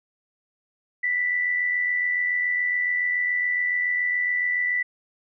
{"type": "tone with amplitude modulation", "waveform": "sine", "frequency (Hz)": 1975.5, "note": "B6", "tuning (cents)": 0, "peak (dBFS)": -19, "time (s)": [1.03, 4.83], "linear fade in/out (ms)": 10, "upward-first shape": "sine", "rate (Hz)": 87.1, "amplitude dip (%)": 45, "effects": []}